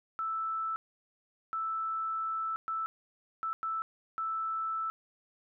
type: tone bursts at uneven times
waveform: sine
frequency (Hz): 1318.5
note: E6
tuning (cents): 0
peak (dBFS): -31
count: 6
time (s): 0.19-0.76 / 1.53-2.56 / 2.68-2.86 / 3.43-3.53 / 3.63-3.82 / 4.18-4.9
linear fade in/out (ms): 0
effects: none